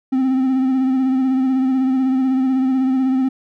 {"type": "tone with vibrato", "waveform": "triangle", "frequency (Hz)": 261.6, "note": "C4", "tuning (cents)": 0, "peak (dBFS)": -12, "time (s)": [0.12, 3.29], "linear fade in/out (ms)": 10, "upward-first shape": "sine", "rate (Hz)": 16, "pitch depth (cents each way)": 33, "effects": []}